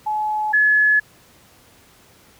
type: tone pair in turn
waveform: sine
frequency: 853 / 1706 Hz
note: G#5 / G#6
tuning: +46 / +46 cents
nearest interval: octave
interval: 1200 cents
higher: second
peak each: -19 / -12 dBFS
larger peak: second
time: 0.06-0.53 / 0.53-1 s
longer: neither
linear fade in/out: 10 ms
effects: pink hiss -51 dBFS RMS until 2.39 s + high-pass 60 Hz 12 dB/octave